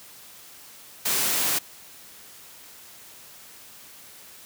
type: high-pass noise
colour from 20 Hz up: white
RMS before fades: -24 dBFS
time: 1.05-1.59 s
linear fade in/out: 10 ms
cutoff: 120 Hz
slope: 24 dB/octave
effects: white hiss -47 dBFS RMS until 4.45 s + high-pass 60 Hz 12 dB/octave